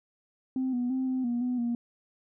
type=tone with pitch steps; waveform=sine; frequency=260.2 / 245.2 / 260.9 / 258.2 / 239.5 / 248.9 / 237.2 Hz; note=C4 / B3 / C4 / C4 / A#3 / B3 / A#3; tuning=-9 / -12 / -5 / -23 / +47 / +14 / +30 cents; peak=-25 dBFS; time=0.56-1.75 s; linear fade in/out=2 ms; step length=170 ms; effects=tanh soft clip ceiling -23 dBFS